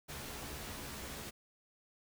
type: noise with comb filter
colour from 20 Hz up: pink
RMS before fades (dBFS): -45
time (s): 0.08-1.31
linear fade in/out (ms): 20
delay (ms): 14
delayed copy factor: +0.65
effects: none